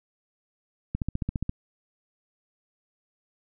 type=click train; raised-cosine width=5 ms; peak=-15 dBFS; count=9; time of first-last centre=0.95-1.494 s; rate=14.7 Hz; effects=none